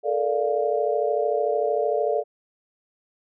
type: chord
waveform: sine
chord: Bb major seventh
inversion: third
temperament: equal with one note detuned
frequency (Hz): 432.9 / 466.2 / 587.3 / 698.5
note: A4 / Bb4 / D5 / F5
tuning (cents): -28 / 0 / 0 / 0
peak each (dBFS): -25 / -27 / -25 / -27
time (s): 0.03-2.24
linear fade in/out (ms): 50
effects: none